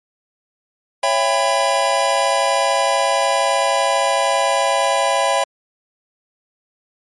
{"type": "chord", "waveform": "square", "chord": "C# half-diminished seventh", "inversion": "none", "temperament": "just", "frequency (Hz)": [554.4, 665.2, 798.3, 997.9], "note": ["C#5", "E5", "G5", "B5"], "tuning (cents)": [0, 16, 31, 18], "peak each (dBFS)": -21, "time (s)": [1.03, 5.44], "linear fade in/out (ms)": 5, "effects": ["MP3 48 kbps"]}